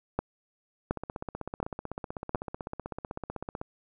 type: two click trains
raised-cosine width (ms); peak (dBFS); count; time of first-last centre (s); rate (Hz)
1; -21 / -13; 44 / 4; 0.91-3.614 / 0.19-2.348; 15.9 / 1.39
effects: none